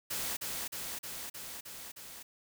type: noise with echo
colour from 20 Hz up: white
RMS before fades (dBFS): -36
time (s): 0.1-0.37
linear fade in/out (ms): 10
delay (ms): 310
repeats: 6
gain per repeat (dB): -2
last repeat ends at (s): 2.23
effects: none